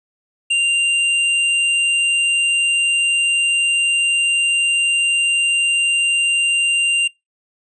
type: tone with hard clipping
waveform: sine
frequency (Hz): 2784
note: F7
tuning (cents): -6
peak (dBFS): -15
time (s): 0.5-7.08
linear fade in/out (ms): 10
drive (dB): 10
effects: noise-tail reverb RT60 0.2 s tail -26 dB re dry + resampled to 22050 Hz